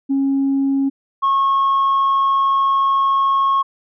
sine tone pair in turn, 273.5 / 1091.6 Hz, C#4 / C#6, -23 / -27 cents, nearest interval 2 octaves, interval 2396 cents, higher second, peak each -13 / -11 dBFS, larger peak second, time 0.09-0.9 / 1.22-3.63 s, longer second, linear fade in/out 20 ms, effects tanh soft clip ceiling -11 dBFS

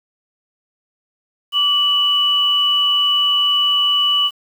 sine tone pair together, 1157.8 / 2960 Hz, D6 / F#7, -25 / 0 cents, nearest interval octave + major third, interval 1625 cents, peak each -23 / -13 dBFS, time 1.52-4.31 s, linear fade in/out 50 ms, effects 7-bit

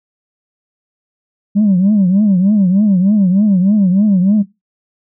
sine tone with vibrato, 196 Hz, G3, in tune, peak -6 dBFS, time 1.55-4.43 s, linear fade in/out 20 ms, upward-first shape triangle, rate 3.3 Hz, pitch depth 190 cents each way, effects noise-tail reverb RT60 0.2 s tail -17 dB re dry + tanh soft clip ceiling -5 dBFS

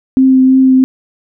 sine tone with vibrato, 261.6 Hz, C4, in tune, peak -4 dBFS, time 0.17-0.84 s, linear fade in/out 0 ms, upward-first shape triangle, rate 3 Hz, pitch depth 15 cents each way, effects none

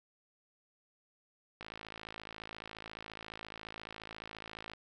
click train, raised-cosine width 0.3 ms, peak -28 dBFS, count 171, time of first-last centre 1.61-4.735 s, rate 54.4 Hz, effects none

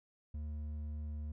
sine tone with hard clipping, 75.3 Hz, D2, 44 cents sharp, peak -40 dBFS, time 0.34-1.32 s, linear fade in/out 5 ms, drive 5 dB, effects none

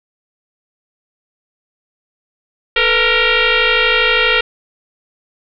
sine tone with frequency modulation, 439.8 Hz, A4, 1 cent flat, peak -10 dBFS, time 2.76-4.41 s, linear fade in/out 5 ms, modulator 466 Hz, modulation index 6.6, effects none

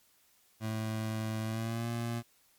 25% pulse tone with pitch glide, 110 to 117.22 Hz, A2 to A#2, 0 to +10 cents, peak -29 dBFS, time 0.6-2.23 s, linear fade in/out 50 ms, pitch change +110 cents, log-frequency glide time 1.44-1.88 s, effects white hiss -67 dBFS RMS until 2.58 s + MP3 96 kbps

